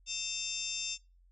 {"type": "harmonic tone with a mistuned harmonic", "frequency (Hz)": 900, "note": "A5", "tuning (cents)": 39, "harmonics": [3, 4, 5, 6, 7, 8], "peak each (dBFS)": [-42, -40, -45, -41, -42, -43], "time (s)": [0.06, 0.98], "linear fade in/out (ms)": 50, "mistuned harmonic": 5, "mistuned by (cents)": 110, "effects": ["noise-tail reverb RT60 0.3 s tail -24 dB re dry", "added 44 Hz sine -60 dBFS peak until 1.31 s"]}